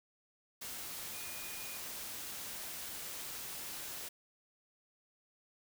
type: tone in noise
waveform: sine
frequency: 2450 Hz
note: D#7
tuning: 27 cents flat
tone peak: -51 dBFS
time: 1.13-1.78 s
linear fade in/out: 10 ms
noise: white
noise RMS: -44 dBFS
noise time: 0.61-4.09 s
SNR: -10 dB
effects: none